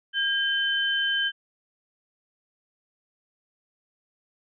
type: tone pair together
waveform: sine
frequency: 1612 / 3074 Hz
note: G6 / G7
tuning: +48 / -35 cents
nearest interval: major seventh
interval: 1117 cents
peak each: -25 dBFS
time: 0.13-1.32 s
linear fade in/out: 50 ms
effects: none